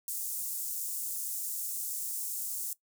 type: high-pass noise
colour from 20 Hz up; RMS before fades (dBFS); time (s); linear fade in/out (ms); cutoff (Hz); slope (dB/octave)
pink; -36; 0.08-2.73; 2; 7700; 24
effects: noise-tail reverb RT60 0.1 s tail -18 dB re dry